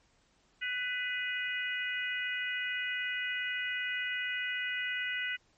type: harmonic tone with a mistuned harmonic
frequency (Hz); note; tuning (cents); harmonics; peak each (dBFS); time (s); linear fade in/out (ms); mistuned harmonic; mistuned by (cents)
497.5; B4; +13; 3 / 4 / 5 / 6; -37 / -35 / -40 / -40; 0.61-5.37; 20; 6; -48
effects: pink hiss -69 dBFS RMS until 5.57 s + MP3 32 kbps